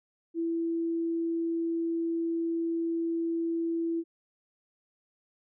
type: tone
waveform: sine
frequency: 332.6 Hz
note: E4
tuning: 16 cents sharp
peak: -27 dBFS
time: 0.34-4.04 s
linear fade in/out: 50 ms
effects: none